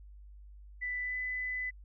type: tone with pitch glide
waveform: sine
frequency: 1987 to 2004 Hz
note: B6 to B6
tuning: +10 to +25 cents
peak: -33 dBFS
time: 0.81-1.71 s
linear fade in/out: 20 ms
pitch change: +15 cents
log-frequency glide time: 1.02-1.16 s
effects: added 50 Hz sine -49 dBFS peak until 1.84 s